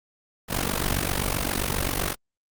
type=noise with amplitude modulation; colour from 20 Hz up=pink; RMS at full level=-22 dBFS; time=0.48-2.16 s; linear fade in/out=50 ms; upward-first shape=sine; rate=47.6 Hz; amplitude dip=85%; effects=Opus 48 kbps